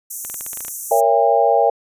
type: high-pass noise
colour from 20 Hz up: white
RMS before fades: -27 dBFS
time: 0.1-1.01 s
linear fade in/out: 10 ms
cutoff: 5900 Hz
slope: 96 dB/octave
type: clicks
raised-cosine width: 0.3 ms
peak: -19 dBFS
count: 10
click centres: 0.249 / 0.299 / 0.343 / 0.409 / 0.464 / 0.532 / 0.573 / 0.606 / 0.649 / 0.682 s
type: chord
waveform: sine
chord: A# diminished seventh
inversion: none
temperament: just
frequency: 466.2 / 559.4 / 671.3 / 805.5 Hz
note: A#4 / C#5 / E5 / G5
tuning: 0 / +16 / +31 / +47 cents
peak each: -18 / -18 / -17 / -16 dBFS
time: 0.91-1.7 s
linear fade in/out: 5 ms
effects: resampled to 32000 Hz